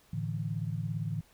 sine chord, A suspended fourth, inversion none, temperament equal, 110 / 146.83 / 164.81 Hz, A2 / D3 / E3, 0 / 0 / 0 cents, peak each -35 / -36 / -36 dBFS, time 0.13-1.21 s, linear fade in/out 5 ms, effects pink hiss -63 dBFS RMS until 1.33 s

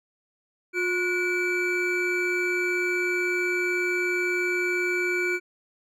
triangle tone cluster, 357.7 / 1458 / 2314 Hz, F4 / F#6 / D7, +41 / -26 / -26 cents, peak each -25 / -28 / -25 dBFS, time 0.73-5.4 s, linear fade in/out 50 ms, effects none

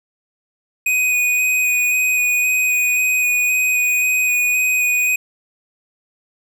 square tone with vibrato, 2489 Hz, D#7, in tune, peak -15 dBFS, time 0.86-5.16 s, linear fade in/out 5 ms, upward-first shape square, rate 1.9 Hz, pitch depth 10 cents each way, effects none

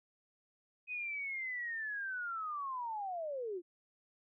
sine linear sweep, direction down, 2522 to 331.5 Hz, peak -37 dBFS, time 0.87-3.62 s, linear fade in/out 50 ms, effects none

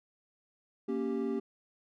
triangle chord, G diminished, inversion first, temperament equal, 233.1 / 277.2 / 392 Hz, Bb3 / Db4 / G4, 0 / 0 / 0 cents, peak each -33 / -34 / -32 dBFS, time 0.88-1.4 s, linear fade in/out 10 ms, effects none

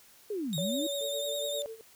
sine linear two-way sweep, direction down then up, 440 to 146.83 to 330 Hz, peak -31 dBFS, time 0.3-0.87 s, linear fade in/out 5 ms, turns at 0.57 s
sawtooth tone with vibrato, 3677 Hz, A#7, 24 cents flat, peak -32 dBFS, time 0.53-1.62 s, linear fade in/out 0 ms, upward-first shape sine, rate 10 Hz, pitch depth 51 cents each way
sine tone with pitch glide, 565 to 578.2 Hz, C#5 to D5, +33 to -27 cents, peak -33 dBFS, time 0.58-1.66 s, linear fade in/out 0 ms, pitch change +40 cents, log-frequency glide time 1.03-1.32 s
sine tone with tremolo, 448 Hz, A4, 31 cents sharp, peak -38 dBFS, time 1.01-1.81 s, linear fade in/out 0 ms, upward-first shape sine, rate 7.5 Hz, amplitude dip 85%
effects white hiss -58 dBFS RMS until 1.95 s

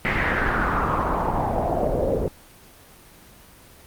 pink noise with low-pass filter sweep, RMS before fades -22 dBFS, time 0.05-2.28 s, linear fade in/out 0 ms, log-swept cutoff 2100 to 470 Hz, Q 3.8, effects pink hiss -48 dBFS RMS until 3.86 s + Opus 24 kbps

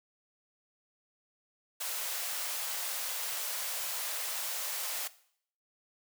white high-pass noise, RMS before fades -36 dBFS, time 1.8-5.08 s, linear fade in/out 10 ms, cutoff 490 Hz, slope 48 dB/octave, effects noise-tail reverb RT60 0.6 s tail -17 dB re dry

